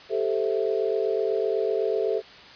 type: chord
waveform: sine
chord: A minor seventh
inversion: third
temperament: equal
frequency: 392 / 440 / 523.3 / 659.3 Hz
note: G4 / A4 / C5 / E5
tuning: 0 / 0 / 0 / 0 cents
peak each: -27 / -25 / -31 / -31 dBFS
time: 0.09-2.22 s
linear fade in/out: 50 ms
effects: white hiss -46 dBFS RMS until 2.55 s + resampled to 11025 Hz